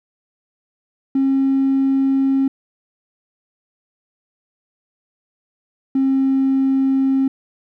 triangle tone pair in turn, 270 / 268 Hz, C#4 / C4, -45 / +42 cents, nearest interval unison, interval 13 cents, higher first, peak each -10 dBFS, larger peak neither, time 1.15-2.48 / 5.95-7.28 s, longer neither, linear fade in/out 5 ms, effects tanh soft clip ceiling -10 dBFS

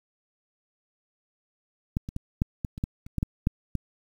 clicks, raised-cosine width 5 ms, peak -13 / -22 / -18 / -10 / -16 / -25 / -14 / -30 / -15 / -12 / -9 / -15 dBFS, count 12, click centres 1.969 / 2.089 / 2.164 / 2.419 / 2.648 / 2.779 / 2.839 / 3.065 / 3.183 / 3.229 / 3.471 / 3.753 s, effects 8-bit

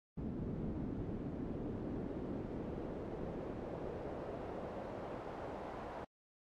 brown noise with band-pass filter sweep, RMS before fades -43 dBFS, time 0.17-6.05 s, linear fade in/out 10 ms, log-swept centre 230 to 760 Hz, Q 1.3, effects AAC 64 kbps

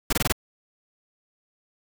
pink noise bursts, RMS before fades -22 dBFS, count 5, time 0.1-0.324 s, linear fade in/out 5 ms, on 28 ms, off 21 ms, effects none

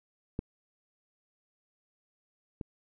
clicks, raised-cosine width 3 ms, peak -19 / -24 dBFS, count 2, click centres 0.391 / 2.612 s, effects none

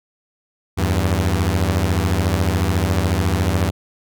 sawtooth beating tone pair, 82.41 / 96.41 Hz, E2 / G2, 0 / -28 cents, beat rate 14 Hz, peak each -15 dBFS, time 0.77-3.71 s, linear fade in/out 20 ms, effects none

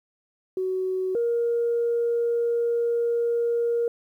sine tone pair in turn, 374 / 470.1 Hz, F#4 / A#4, +19 / +15 cents, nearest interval major third, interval 396 cents, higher second, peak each -23 / -20 dBFS, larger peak second, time 0.57-1.15 / 1.15-3.88 s, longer second, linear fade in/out 2 ms, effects tanh soft clip ceiling -16 dBFS + 10-bit

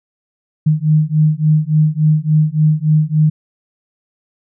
sine beating tone pair, 152.4 / 155.9 Hz, D#3 / D#3, -36 / +4 cents, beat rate 3.5 Hz, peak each -13 dBFS, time 0.66-3.3 s, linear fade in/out 10 ms, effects none

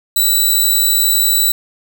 5% pulse tone, 3951 Hz, B7, in tune, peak -3 dBFS, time 0.16-1.52 s, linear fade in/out 5 ms, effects none

